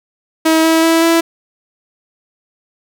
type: tone with pitch steps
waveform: sawtooth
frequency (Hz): 320.6 / 324.3 / 328.1 / 331.9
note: E4 / E4 / E4 / E4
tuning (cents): -48 / -28 / -8 / +12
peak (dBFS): -5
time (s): 0.45-1.21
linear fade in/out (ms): 10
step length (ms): 190
effects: none